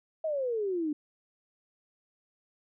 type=exponential sweep; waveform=sine; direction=down; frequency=652 to 290.3 Hz; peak=-28 dBFS; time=0.24-0.93 s; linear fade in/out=5 ms; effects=none